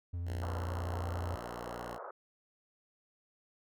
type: tone with vibrato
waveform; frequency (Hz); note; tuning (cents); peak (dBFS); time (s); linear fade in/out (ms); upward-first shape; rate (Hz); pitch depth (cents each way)
triangle; 86.8; F2; -10; -33; 0.13-1.36; 10; triangle; 11; 22
type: tone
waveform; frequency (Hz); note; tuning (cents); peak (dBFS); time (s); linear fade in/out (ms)
5% pulse; 59.6; A#1; +39; -32; 0.25-1.99; 50
type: band-pass noise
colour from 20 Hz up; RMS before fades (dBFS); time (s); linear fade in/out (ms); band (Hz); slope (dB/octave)
pink; -45; 0.42-2.11; 5; 440 to 1400; 48
effects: none